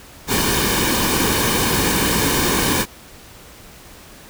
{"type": "noise with comb filter", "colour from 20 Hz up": "pink", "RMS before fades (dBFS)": -18, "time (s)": [0.27, 2.86], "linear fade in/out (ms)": 50, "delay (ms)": 1.5, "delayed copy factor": -0.6, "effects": ["pink hiss -42 dBFS RMS until 4.29 s"]}